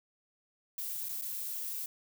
violet noise with dropouts, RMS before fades -38 dBFS, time 0.78-1.86 s, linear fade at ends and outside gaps 2 ms, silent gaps 1.087-1.091 / 1.214-1.22 s, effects none

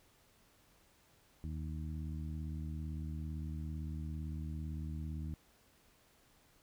harmonic tone, 77.78 Hz, D#2, in tune, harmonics 1 / 2 / 3 / 4, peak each -40 / -44 / -49 / -53 dBFS, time 1.44-5.34 s, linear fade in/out 0 ms, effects pink hiss -68 dBFS RMS until 6.62 s

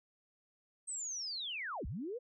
sine linear two-way sweep, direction down then up, 8372 to 43.65 to 518 Hz, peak -38 dBFS, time 0.87-2.19 s, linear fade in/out 20 ms, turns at 1.86 s, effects none

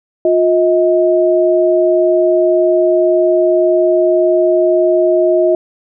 sine tone pair together, 355.8 / 634 Hz, F4 / D#5, +32 / +32 cents, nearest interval minor seventh, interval 1000 cents, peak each -11 dBFS, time 0.25-5.55 s, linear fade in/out 2 ms, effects none

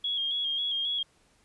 sine tone with vibrato, 3286 Hz, G#7, 19 cents flat, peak -27 dBFS, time 0.04-1.03 s, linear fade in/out 5 ms, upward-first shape square, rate 3.7 Hz, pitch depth 33 cents each way, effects pink hiss -65 dBFS RMS until 1.44 s + resampled to 24000 Hz

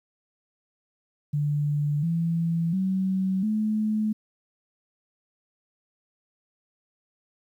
sine tone with pitch steps, 146.83 / 166.73 / 189.32 / 215 Hz, D3 / E3 / F#3 / A3, 0 / +20 / +40 / -40 cents, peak -22 dBFS, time 1.33-4.13 s, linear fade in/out 10 ms, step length 700 ms, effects 10-bit

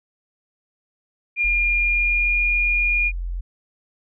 sine tone with pitch glide, 2412 to 2427 Hz, D7 to D#7, +46 to -44 cents, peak -17 dBFS, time 1.36-3.12 s, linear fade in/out 50 ms, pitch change +10 cents, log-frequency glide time 1.8-2.42 s
sine tone, 43.65 Hz, F1, in tune, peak -24 dBFS, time 1.44-3.41 s, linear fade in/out 10 ms
effects none

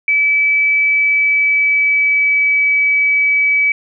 sine tone with pitch glide, 2300 to 2287 Hz, D7 to D7, -37 to -47 cents, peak -10 dBFS, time 0.08-3.72 s, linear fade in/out 2 ms, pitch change -10 cents, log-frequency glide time 0.81-2.71 s, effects none

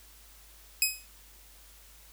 10% pulse tone with exponential decay, 2533 Hz, D#7, 30 cents sharp, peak -11 dBFS, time 0.82-1.06 s, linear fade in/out 1 ms, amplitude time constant 51 ms, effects added 51 Hz sine -56 dBFS peak until 2.12 s + white hiss -56 dBFS RMS until 2.12 s

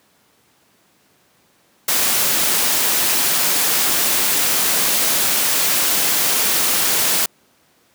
white noise, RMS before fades -17 dBFS, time 1.88-7.26 s, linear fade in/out 5 ms, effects pink hiss -57 dBFS RMS until 7.94 s + high-pass 150 Hz 12 dB/octave

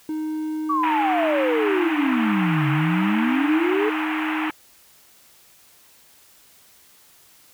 triangle tone, 311.1 Hz, D#4, in tune, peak -22 dBFS, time 0.09-4.5 s, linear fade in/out 2 ms
sine exponential two-way sweep, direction down then up, 1169 to 138.59 to 440.6 Hz, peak -19 dBFS, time 0.69-3.9 s, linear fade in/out 10 ms, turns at 2.69 s
pink band-pass noise, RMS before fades -28 dBFS, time 0.83-4.51 s, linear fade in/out 5 ms, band 760 to 2800 Hz, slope 48 dB/octave
effects white hiss -53 dBFS RMS until 7.53 s

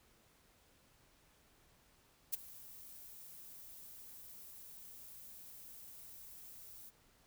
violet noise with ADSR envelope, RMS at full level -34 dBFS, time 2.32-6.91 s, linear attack 18 ms, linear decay 17 ms, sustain -20 dB, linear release 29 ms, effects pink hiss -69 dBFS RMS until 7.26 s

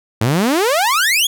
sawtooth exponential sweep, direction up, 103.3 to 3457 Hz, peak -9 dBFS, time 0.21-1.27 s, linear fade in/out 5 ms, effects none

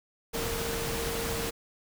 sine tone in noise, 460 Hz, A#4, 23 cents flat, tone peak -35 dBFS, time 0.33-1.51 s, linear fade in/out 20 ms, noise pink, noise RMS -33 dBFS, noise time 0.33-1.51 s, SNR -5 dB, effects none

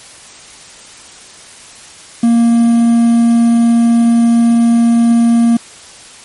triangle tone with quantisation, 233.1 Hz, A#3, in tune, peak -4 dBFS, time 2.23-5.57 s, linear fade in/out 5 ms, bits 5, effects white hiss -36 dBFS RMS until 6.24 s + MP3 48 kbps

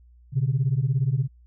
sine beating tone pair, 124.4 / 141.4 Hz, B2 / C#3, +13 / +35 cents, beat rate 17 Hz, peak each -22 dBFS, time 0.32-1.28 s, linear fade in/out 50 ms, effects tanh soft clip ceiling -14 dBFS + added 60 Hz sine -50 dBFS peak until 1.46 s

